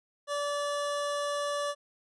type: tone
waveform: 25% pulse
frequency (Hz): 578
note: D5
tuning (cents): -28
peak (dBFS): -26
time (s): 0.27-1.75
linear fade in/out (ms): 50
effects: resampled to 24000 Hz